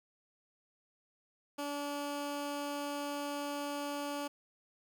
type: tone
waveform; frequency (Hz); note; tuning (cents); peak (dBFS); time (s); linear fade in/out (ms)
15% pulse; 287.9; D4; -34; -30; 1.58-4.28; 10
effects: none